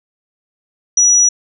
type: tone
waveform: sine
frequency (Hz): 5850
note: F#8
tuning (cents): -21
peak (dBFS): -7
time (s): 0.97-1.29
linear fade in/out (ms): 5
effects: none